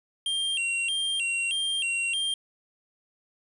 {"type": "tone with vibrato", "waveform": "square", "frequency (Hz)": 2960, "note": "F#7", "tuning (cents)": 0, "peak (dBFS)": -26, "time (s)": [0.26, 2.34], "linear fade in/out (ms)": 2, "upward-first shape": "square", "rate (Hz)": 1.6, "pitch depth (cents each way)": 130, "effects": ["resampled to 24000 Hz", "9-bit"]}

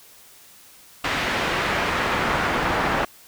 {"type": "noise with band-pass filter sweep", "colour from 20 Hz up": "brown", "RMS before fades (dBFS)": -23, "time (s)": [1.04, 3.05], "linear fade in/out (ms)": 5, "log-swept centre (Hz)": [2300, 1300], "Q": 0.94, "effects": ["white hiss -49 dBFS RMS until 3.27 s"]}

